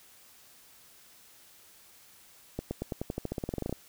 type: accelerating click train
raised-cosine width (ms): 2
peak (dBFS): -19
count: 18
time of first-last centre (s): 2.59-3.727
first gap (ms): 120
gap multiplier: 0.92
effects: white hiss -57 dBFS RMS until 3.88 s